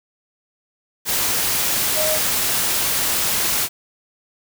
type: tone in noise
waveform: sine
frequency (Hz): 622.3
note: D#5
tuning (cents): 0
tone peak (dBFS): -21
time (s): 1.94-2.19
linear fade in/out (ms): 50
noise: white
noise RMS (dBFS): -20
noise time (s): 1.05-3.69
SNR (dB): -4
effects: none